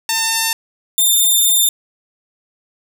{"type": "tone pair in turn", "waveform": "5% pulse", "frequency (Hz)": [901, 3604], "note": ["A5", "A7"], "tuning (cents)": [41, 41], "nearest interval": "2 octaves", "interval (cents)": 2400, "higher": "second", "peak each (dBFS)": -3, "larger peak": "neither", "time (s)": [[0.09, 0.53], [0.98, 1.69]], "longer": "second", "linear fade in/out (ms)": 2, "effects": []}